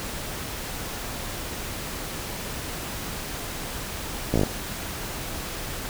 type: slowing click train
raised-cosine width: 2 ms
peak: -8 dBFS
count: 6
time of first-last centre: 4.34-4.434 s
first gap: 17 ms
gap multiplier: 1.05
effects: pink hiss -33 dBFS RMS until 5.89 s